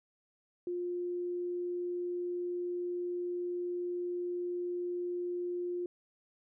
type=tone; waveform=sine; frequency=353.5 Hz; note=F4; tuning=21 cents sharp; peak=-33 dBFS; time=0.67-5.86 s; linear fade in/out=2 ms; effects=none